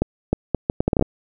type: accelerating click train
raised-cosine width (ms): 2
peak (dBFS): -4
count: 11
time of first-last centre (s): 0.02-1.024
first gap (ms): 310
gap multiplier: 0.7
effects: none